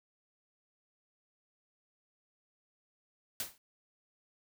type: noise with exponential decay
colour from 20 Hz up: white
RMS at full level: -33 dBFS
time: 3.4-3.58 s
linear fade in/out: 1 ms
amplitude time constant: 39 ms
effects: none